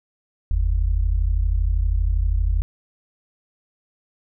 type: tone pair together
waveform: sine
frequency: 45.19 / 77.78 Hz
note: F#1 / D#2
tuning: -40 / 0 cents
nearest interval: major sixth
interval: 940 cents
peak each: -18 / -22 dBFS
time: 0.51-2.62 s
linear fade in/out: 0 ms
effects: none